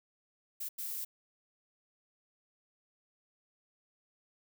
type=noise bursts at uneven times; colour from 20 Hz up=violet; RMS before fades=-39 dBFS; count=2; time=0.6-0.69 / 0.78-1.05 s; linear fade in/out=10 ms; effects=none